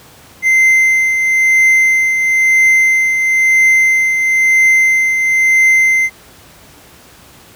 triangle tone with tremolo, 2076 Hz, C7, 14 cents flat, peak -4 dBFS, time 0.42-6.1 s, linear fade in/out 50 ms, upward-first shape triangle, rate 1 Hz, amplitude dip 50%, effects pink hiss -41 dBFS RMS until 7.55 s + high-pass 60 Hz 12 dB/octave

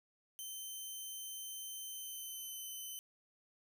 5% pulse tone with pitch glide, 3088 to 3047 Hz, G7 to G7, -27 to -50 cents, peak -36 dBFS, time 0.39-2.99 s, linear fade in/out 0 ms, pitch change -23 cents, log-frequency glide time 1.83-2.71 s, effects none

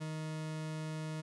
40% pulse tone, 156.4 Hz, D#3, 9 cents sharp, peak -37 dBFS, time 0-1.22 s, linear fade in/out 20 ms, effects resampled to 24000 Hz

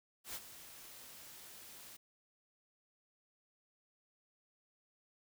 white noise with ADSR envelope, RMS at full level -42 dBFS, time 0.24-1.97 s, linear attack 110 ms, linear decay 41 ms, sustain -12 dB, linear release 11 ms, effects none

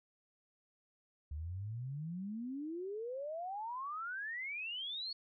sine exponential sweep, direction up, 71.4 to 4435 Hz, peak -39 dBFS, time 1.31-5.13 s, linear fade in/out 5 ms, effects none

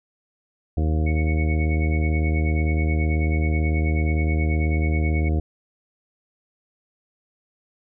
harmonic tone, 78 Hz, D#2, 5 cents sharp, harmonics 1 / 2 / 3 / 4 / 5 / 6 / 7 / 9, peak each -19 / -28 / -32 / -30 / -35 / -38 / -39 / -38 dBFS, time 0.77-5.4 s, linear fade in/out 5 ms
sine tone with tremolo, 2217 Hz, C#7, in tune, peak -28 dBFS, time 1.06-5.29 s, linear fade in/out 10 ms, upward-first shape sine, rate 9.3 Hz, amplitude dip 85%
effects none

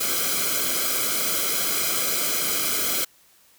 white noise with comb filter, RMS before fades -24 dBFS, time 0-3.05 s, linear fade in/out 10 ms, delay 1.1 ms, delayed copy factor -0.9, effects white hiss -57 dBFS RMS until 3.58 s

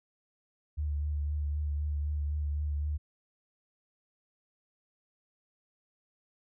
sine tone with vibrato, 73.9 Hz, D2, 11 cents sharp, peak -29 dBFS, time 0.77-2.98 s, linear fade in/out 20 ms, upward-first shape triangle, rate 3.9 Hz, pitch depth 33 cents each way, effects none

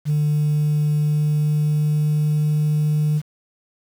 sine tone with pitch glide, 149.6 to 151.25 Hz, D3 to D#3, +32 to -49 cents, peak -14 dBFS, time 0.05-3.22 s, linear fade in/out 50 ms, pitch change +19 cents, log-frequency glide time 0.38-2.72 s, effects tanh soft clip ceiling -14 dBFS + 7-bit

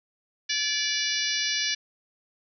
harmonic tone with a mistuned harmonic, 582 Hz, D5, 16 cents flat, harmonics 3 / 4 / 5 / 6 / 7 / 8 / 9 / 10, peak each -33 / -33 / -33 / -33 / -33 / -33 / -33 / -33 dBFS, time 0.49-1.75 s, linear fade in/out 10 ms, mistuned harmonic 3, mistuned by -21 cents, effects none

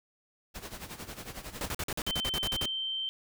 pink noise with tremolo, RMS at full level -40 dBFS, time 0.54-1.72 s, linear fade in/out 20 ms, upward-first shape sine, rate 11 Hz, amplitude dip 75%
pink noise bursts, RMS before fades -34 dBFS, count 12, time 1.61-2.656 s, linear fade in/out 0 ms, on 45 ms, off 46 ms
sine tone with pitch glide, 3096 to 3119 Hz, G7 to G7, -22 to -9 cents, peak -31 dBFS, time 2.07-3.09 s, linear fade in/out 0 ms, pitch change +13 cents, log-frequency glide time 2.42-2.6 s
effects none

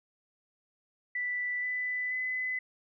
sine tone with pitch steps, 1975.5 / 1995 / 2015 Hz, B6 / B6 / B6, 0 / +17 / +34 cents, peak -30 dBFS, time 1.15-2.59 s, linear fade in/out 5 ms, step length 480 ms, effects none

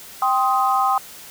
sine chord, C minor, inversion second, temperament just, 784.9 / 1046.5 / 1255.8 Hz, G5 / C6 / Eb6, +2 / 0 / +16 cents, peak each -19 / -21 / -20 dBFS, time 0.22-0.98 s, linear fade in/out 2 ms, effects white hiss -40 dBFS RMS until 1.3 s

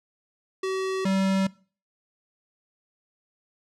square tone pair in turn, 380 / 192.43 Hz, F#4 / G3, +46 / -32 cents, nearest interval octave, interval 1178 cents, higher first, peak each -26 / -22 dBFS, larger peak second, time 0.63-1.05 / 1.05-1.47 s, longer neither, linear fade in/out 5 ms, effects noise-tail reverb RT60 0.4 s tail -21 dB re dry + low-pass 7000 Hz 12 dB/octave

